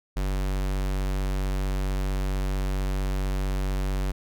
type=tone; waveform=square; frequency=47.78 Hz; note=G1; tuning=44 cents flat; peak=-25 dBFS; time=0.16-4.12 s; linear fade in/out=10 ms; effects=none